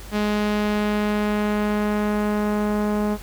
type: tone with low-pass filter sweep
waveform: sawtooth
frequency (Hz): 209.2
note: G#3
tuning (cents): +13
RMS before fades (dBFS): -22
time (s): 0.11-3.18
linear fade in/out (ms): 50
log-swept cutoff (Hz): 4400 to 1100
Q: 0.83
effects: added 50 Hz sine -37 dBFS peak until 3.22 s + pink hiss -42 dBFS RMS until 3.22 s